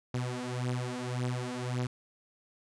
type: beating tone pair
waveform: sawtooth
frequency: 123.6 / 125.4 Hz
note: B2 / B2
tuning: +2 / +27 cents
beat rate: 1.8 Hz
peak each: -31 dBFS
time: 0.14-1.87 s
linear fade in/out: 5 ms
effects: resampled to 22050 Hz + 11-bit